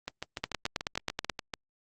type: two click trains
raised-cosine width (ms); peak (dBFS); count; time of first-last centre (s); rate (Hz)
0.2; -12 / -17; 9 / 11; 0.44-1.297 / 0.08-1.538; 9.33 / 6.86
effects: Opus 32 kbps